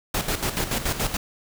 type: noise with tremolo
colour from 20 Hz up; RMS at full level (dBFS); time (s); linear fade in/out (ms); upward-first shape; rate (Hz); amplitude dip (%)
pink; -24; 0.14-1.17; 5; square; 7; 65
effects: none